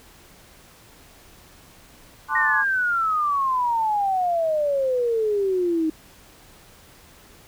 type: chord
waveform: sine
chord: D dominant seventh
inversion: second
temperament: equal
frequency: 880 / 1046.5 / 1174.7 / 1480 Hz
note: A5 / C6 / D6 / F#6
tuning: 0 / 0 / 0 / 0 cents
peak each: -26 dBFS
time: 2.28-2.65 s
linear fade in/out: 50 ms
type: exponential sweep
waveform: sine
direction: down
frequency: 1875 to 311.1 Hz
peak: -19 dBFS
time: 2.35-5.9 s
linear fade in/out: 5 ms
effects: pink hiss -50 dBFS RMS until 7.47 s